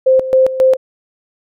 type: tone with tremolo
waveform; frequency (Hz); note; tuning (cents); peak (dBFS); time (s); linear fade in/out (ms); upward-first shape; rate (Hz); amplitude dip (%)
sine; 522; C5; -4; -6; 0.06-0.77; 10; square; 3.7; 75
effects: none